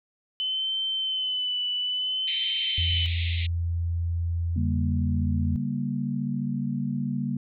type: tone with vibrato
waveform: sine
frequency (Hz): 3035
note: F#7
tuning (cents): +43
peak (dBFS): -25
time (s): 0.4-3.06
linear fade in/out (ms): 0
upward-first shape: sine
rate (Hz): 0.58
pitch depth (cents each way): 36
type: band-pass noise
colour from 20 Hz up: white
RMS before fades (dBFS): -35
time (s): 2.27-3.47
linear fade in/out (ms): 10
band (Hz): 2000 to 3900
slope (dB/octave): 96
type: tone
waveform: sine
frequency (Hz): 84.9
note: F2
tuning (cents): -48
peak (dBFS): -24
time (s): 2.78-5.56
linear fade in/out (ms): 0
type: chord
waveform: sine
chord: G diminished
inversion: second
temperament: just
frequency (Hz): 141.12 / 196 / 235.2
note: Db3 / G3 / Bb3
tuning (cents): +31 / 0 / +16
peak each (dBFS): -30 / -31 / -29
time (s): 4.56-7.37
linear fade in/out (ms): 5
effects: none